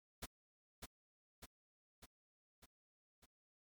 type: noise with echo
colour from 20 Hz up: pink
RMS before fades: -45 dBFS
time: 0.22-0.26 s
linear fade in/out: 10 ms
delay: 600 ms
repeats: 5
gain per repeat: -4 dB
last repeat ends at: 3.26 s
effects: MP3 96 kbps